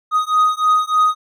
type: beating tone pair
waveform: triangle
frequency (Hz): 1247 / 1250.3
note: D#6 / D#6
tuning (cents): +3 / +8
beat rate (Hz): 3.3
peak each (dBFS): -14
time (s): 0.11-1.15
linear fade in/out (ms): 50
effects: none